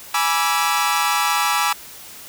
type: tone cluster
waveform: sawtooth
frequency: 832 / 976 / 1166 / 1327 Hz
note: G#5 / B5 / D6 / E6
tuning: +3 / -21 / -13 / +11 cents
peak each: -19 dBFS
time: 0.14-1.73 s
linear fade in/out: 5 ms
effects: white hiss -39 dBFS RMS until 2.28 s